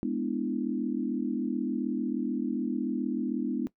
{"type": "chord", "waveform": "sine", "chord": "E dominant seventh", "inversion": "first", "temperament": "equal", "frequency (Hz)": [207.7, 246.9, 293.7, 329.6], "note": ["G#3", "B3", "D4", "E4"], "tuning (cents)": [0, 0, 0, 0], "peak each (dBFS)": [-34, -31, -33, -35], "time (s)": [0.03, 3.67], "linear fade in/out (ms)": 0, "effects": ["noise-tail reverb RT60 0.1 s tail -19 dB re dry"]}